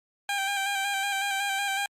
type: tone with vibrato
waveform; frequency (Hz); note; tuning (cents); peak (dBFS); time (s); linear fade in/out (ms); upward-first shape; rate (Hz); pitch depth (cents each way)
15% pulse; 792; G5; +18; -20; 0.29-1.86; 2; square; 5.4; 27
effects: low-pass 12000 Hz 12 dB/octave + Opus 48 kbps